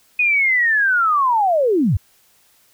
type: linear sweep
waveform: sine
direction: down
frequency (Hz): 2500 to 71.3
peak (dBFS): -13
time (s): 0.19-1.97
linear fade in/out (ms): 5
effects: white hiss -56 dBFS RMS until 2.73 s